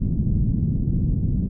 white low-pass noise, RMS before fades -21 dBFS, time 0-1.49 s, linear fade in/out 20 ms, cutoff 190 Hz, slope 24 dB/octave, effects none

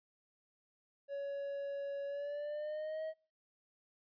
triangle tone with pitch glide, 561 to 633.3 Hz, C#5 to D#5, +21 to +30 cents, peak -36 dBFS, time 1.08-3.14 s, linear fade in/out 50 ms, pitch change +209 cents, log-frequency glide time 2.06-3.03 s, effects noise-tail reverb RT60 0.4 s tail -25 dB re dry + resampled to 11025 Hz

